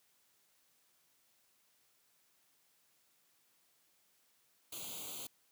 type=noise with comb filter; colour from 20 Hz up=white; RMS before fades=-45 dBFS; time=4.72-5.27 s; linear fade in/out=5 ms; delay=0.28 ms; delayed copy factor=+1; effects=white hiss -73 dBFS RMS until 5.51 s + high-pass 100 Hz 12 dB/octave